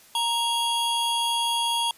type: tone pair together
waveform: square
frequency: 932.3 / 3322 Hz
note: A#5 / G#7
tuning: 0 / 0 cents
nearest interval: octave + minor seventh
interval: 2200 cents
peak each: -26 dBFS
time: 0.15-1.91 s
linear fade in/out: 2 ms
effects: white hiss -53 dBFS RMS until 1.97 s + resampled to 32000 Hz